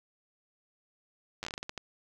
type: slowing click train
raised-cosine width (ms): 0.2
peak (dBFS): -20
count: 11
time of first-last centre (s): 1.43-1.777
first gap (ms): 9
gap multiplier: 1.28
effects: none